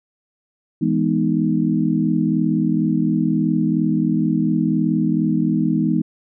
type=chord; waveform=sine; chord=E major seventh; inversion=none; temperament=equal; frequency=164.81 / 207.7 / 246.9 / 311.1 Hz; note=E3 / G#3 / B3 / D#4; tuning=0 / 0 / 0 / 0 cents; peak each=-21 dBFS; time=0.81-6.02 s; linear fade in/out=10 ms; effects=none